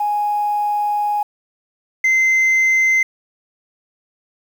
sine tone pair in turn, 830.6 / 2071 Hz, G#5 / C7, 0 / -18 cents, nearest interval octave + major third, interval 1582 cents, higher second, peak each -15 / -9 dBFS, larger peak second, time 0-1.23 / 2.04-3.03 s, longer first, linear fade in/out 5 ms, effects tanh soft clip ceiling -11 dBFS + 7-bit

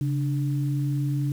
sine tone pair together, 138.59 / 296 Hz, C#3 / D4, 0 / +14 cents, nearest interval octave + minor second, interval 1314 cents, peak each -23 / -31 dBFS, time 0.01-1.32 s, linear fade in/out 2 ms, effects 8-bit

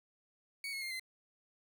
30% pulse tone with pitch steps, 2237 / 2177 / 2119 / 2062 Hz, C#7 / C#7 / C7 / C7, +15 / -32 / +21 / -26 cents, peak -36 dBFS, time 0.64-0.996 s, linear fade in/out 2 ms, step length 89 ms, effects none

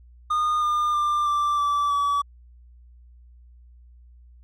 triangle tone with pitch steps, 1223 / 1206.9 / 1190.9 / 1175.2 / 1159.7 / 1144.4 Hz, D#6 / D6 / D6 / D6 / D6 / D6, -30 / +47 / +24 / +1 / -22 / -45 cents, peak -18 dBFS, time 0.3-2.22 s, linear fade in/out 10 ms, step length 320 ms, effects added 60 Hz sine -47 dBFS peak until 4.43 s

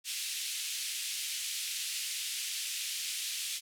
pink band-pass noise, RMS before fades -37 dBFS, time 0.04-3.61 s, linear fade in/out 50 ms, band 2600 to 12000 Hz, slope 24 dB/octave, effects none

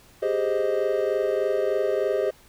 triangle chord, Ab major seventh, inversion third, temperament equal, 392 / 415.3 / 523.3 / 622.3 Hz, G4 / Ab4 / C5 / Eb5, 0 / 0 / 0 / 0 cents, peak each -25 dBFS, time 0.22-2.31 s, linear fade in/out 10 ms, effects pink hiss -54 dBFS RMS until 2.48 s

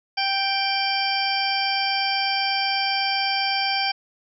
harmonic tone with a mistuned harmonic, 784 Hz, G5, in tune, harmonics 1 / 2 / 3 / 4 / 6 / 7, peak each -25 / -31 / -27 / -29 / -27 / -31 dBFS, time 0.17-3.92 s, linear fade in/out 10 ms, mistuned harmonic 7, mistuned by -39 cents, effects none

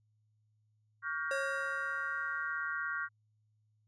sine chord, G half-diminished seventh, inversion second, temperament just, 1128.9 / 1411.2 / 1568 / 1881.6 Hz, Db6 / F6 / G6 / Bb6, +31 / +18 / 0 / +16 cents, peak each -42 / -37 / -39 / -43 dBFS, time 1.02-3.09 s, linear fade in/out 50 ms
square tone with exponential decay, 546 Hz, C#5, 26 cents flat, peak -34 dBFS, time 1.31-2.74 s, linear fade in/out 2 ms, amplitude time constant 310 ms
effects added 107 Hz sine -70 dBFS peak until 3.87 s + resampled to 24000 Hz

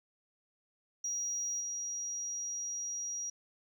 sine tone with level steps, 5740 Hz, F8, 47 cents sharp, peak -32 / -35 dBFS, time 1.04-3.3 s, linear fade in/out 5 ms, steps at 1.6 s, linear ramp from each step 10 ms, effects tanh soft clip ceiling -29 dBFS + 12-bit

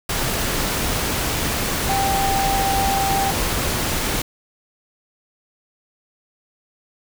sine tone in noise, 784 Hz, G5, in tune, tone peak -19 dBFS, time 1.89-3.31 s, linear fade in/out 5 ms, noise pink, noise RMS -22 dBFS, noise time 0.09-4.22 s, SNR 0 dB, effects none

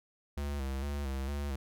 square tone with vibrato, 69.3 Hz, C#2, in tune, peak -34 dBFS, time 0.37-1.56 s, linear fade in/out 5 ms, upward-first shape square, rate 2.2 Hz, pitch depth 56 cents each way, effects none

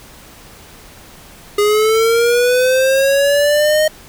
square linear sweep, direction up, 410 to 622.3 Hz, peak -11 dBFS, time 1.58-3.88 s, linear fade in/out 5 ms, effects pink hiss -40 dBFS RMS until 4.08 s

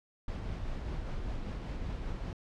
brown noise with tremolo, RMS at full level -36 dBFS, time 0.28-2.33 s, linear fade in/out 2 ms, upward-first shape sine, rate 5.1 Hz, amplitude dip 25%, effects low-pass 5000 Hz 12 dB/octave

